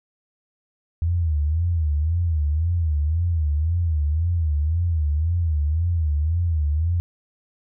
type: tone with vibrato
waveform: sine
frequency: 80 Hz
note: D#2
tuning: 49 cents sharp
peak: -18 dBFS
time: 1.02-7 s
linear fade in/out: 0 ms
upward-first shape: sine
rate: 1.9 Hz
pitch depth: 150 cents each way
effects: none